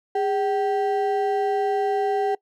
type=ring-modulated tone; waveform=triangle; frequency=589 Hz; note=D5; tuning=5 cents sharp; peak=-15 dBFS; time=0.15-2.35 s; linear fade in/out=5 ms; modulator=180 Hz; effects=noise-tail reverb RT60 0.1 s tail -23 dB re dry